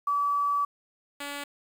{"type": "tone pair in turn", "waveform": ["sine", "5% pulse"], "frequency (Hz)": [1148, 285.8], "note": ["D6", "D4"], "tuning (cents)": [-40, -47], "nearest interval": "2 octaves", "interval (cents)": 2407, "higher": "first", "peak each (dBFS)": -23, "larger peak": "neither", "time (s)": [[0.07, 0.65], [1.2, 1.44]], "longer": "first", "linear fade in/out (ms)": 5, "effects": ["9-bit"]}